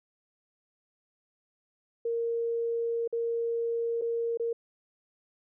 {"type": "tone with dropouts", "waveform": "sine", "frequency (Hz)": 464.5, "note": "A#4", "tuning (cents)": -6, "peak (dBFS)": -27, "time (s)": [2.05, 4.53], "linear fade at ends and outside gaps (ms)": 5, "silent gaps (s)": [[3.077, 3.126], [4.014, 4.019], [4.374, 4.397]], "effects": []}